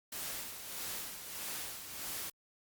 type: noise with tremolo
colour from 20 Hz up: white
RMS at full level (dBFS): -40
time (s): 0.12-2.3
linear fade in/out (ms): 5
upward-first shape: sine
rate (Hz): 1.6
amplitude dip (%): 55
effects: Opus 48 kbps